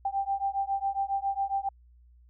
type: beating tone pair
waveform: sine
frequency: 784 / 791.3 Hz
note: G5 / G5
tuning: 0 / +16 cents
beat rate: 7.3 Hz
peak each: -30 dBFS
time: 0.05-1.69 s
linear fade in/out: 5 ms
effects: added 60 Hz sine -54 dBFS peak until 2.29 s